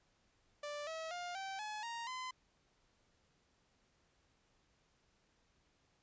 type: tone with pitch steps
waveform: sawtooth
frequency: 587.3 / 644.2 / 706.5 / 774.9 / 850 / 932.3 / 1022.5 Hz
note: D5 / E5 / F5 / G5 / G#5 / A#5 / C6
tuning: 0 / -40 / +20 / -20 / +40 / 0 / -40 cents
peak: -38 dBFS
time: 0.63-2.31 s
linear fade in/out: 5 ms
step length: 240 ms
effects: pink hiss -75 dBFS RMS until 6.02 s + resampled to 16000 Hz